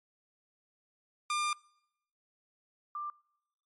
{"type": "tone pair in turn", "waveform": ["sawtooth", "sine"], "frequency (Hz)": [1199, 1185.9], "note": ["D6", "D6"], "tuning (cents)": [36, 16], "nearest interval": "unison", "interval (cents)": 20, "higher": "first", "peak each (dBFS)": [-26, -35], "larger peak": "first", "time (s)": [[1.3, 1.53], [2.95, 3.1]], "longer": "first", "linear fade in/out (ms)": 2, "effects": ["noise-tail reverb RT60 0.8 s tail -25 dB re dry", "MP3 48 kbps"]}